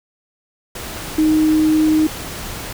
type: tone in noise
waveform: sine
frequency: 311.1 Hz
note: D#4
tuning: in tune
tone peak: -11 dBFS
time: 1.18-2.07 s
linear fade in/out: 5 ms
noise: pink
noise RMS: -29 dBFS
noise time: 0.75-2.73 s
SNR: +15 dB
effects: none

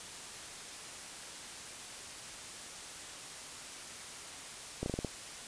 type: slowing click train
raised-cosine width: 2 ms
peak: -21 dBFS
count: 6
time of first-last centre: 4.83-5.047 s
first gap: 31 ms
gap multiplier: 1.17
effects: white hiss -46 dBFS RMS until 5.47 s + resampled to 22050 Hz

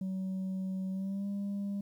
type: tone with pitch glide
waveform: sine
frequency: 189 to 200.2 Hz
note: F#3 to G3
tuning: +37 to +37 cents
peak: -30 dBFS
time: 0.01-1.81 s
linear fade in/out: 5 ms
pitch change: +100 cents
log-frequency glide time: 0.91-1.27 s
effects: tanh soft clip ceiling -32 dBFS + 11-bit

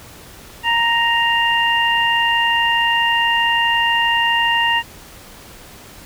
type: harmonic tone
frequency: 932.3 Hz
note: A#5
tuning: in tune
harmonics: 1 / 2 / 3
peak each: -18 / -18 / -18 dBFS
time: 0.63-4.83 s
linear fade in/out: 50 ms
effects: pink hiss -40 dBFS RMS until 6.05 s

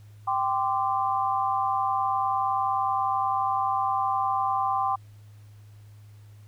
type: chord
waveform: sine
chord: G suspended fourth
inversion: none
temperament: equal with one note detuned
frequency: 784 / 1035.1 / 1174.7 Hz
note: G5 / C6 / D6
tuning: 0 / -19 / 0 cents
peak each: -26 / -27 / -29 dBFS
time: 0.27-4.96 s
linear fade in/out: 10 ms
effects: added 104 Hz sine -46 dBFS peak until 6.47 s + pink hiss -63 dBFS RMS until 6.47 s

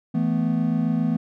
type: chord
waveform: triangle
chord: E suspended fourth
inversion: none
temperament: just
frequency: 164.81 / 219.8 / 247.2 Hz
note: E3 / A3 / B3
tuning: 0 / -2 / +2 cents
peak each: -22 dBFS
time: 0.14-1.17 s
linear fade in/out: 10 ms
effects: none

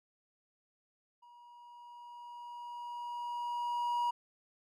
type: tone with level ramp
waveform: triangle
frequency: 959 Hz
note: A#5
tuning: 49 cents sharp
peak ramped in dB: -54 to -27 dBFS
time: 1.22-4.11 s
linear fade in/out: 10 ms
effects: none

